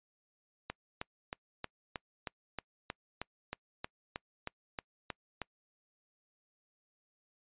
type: click train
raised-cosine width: 0.3 ms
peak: -21 dBFS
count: 16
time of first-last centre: 0.7-5.417 s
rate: 3.18 Hz
effects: noise-tail reverb RT60 0.1 s tail -26 dB re dry + resampled to 8000 Hz